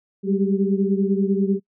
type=tone cluster; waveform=sine; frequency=193.8 / 203.9 / 387.3 / 403 Hz; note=G3 / G#3 / G4 / G4; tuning=-20 / -32 / -21 / +48 cents; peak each=-20 / -24 / -24 / -28 dBFS; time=0.23-1.6 s; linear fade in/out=50 ms; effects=noise-tail reverb RT60 0.1 s tail -24 dB re dry